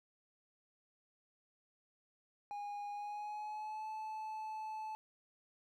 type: tone with pitch glide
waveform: triangle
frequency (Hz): 820 to 868.8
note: G#5 to A5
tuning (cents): -22 to -22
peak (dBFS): -39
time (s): 2.51-4.95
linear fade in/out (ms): 0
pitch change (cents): +100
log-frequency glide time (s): 2.92-3.88
effects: none